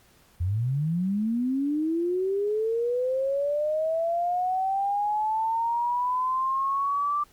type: linear sweep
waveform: sine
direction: up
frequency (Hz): 82.41 to 1180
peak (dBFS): -23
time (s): 0.4-7.24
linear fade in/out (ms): 10
effects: pink hiss -59 dBFS RMS until 7.32 s + Opus 48 kbps